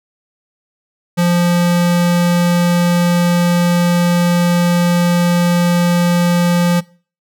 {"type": "tone", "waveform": "square", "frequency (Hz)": 174.4, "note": "F3", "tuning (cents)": -2, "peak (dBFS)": -11, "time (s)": [1.17, 6.81], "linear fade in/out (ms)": 20, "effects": ["noise-tail reverb RT60 0.4 s tail -22 dB re dry"]}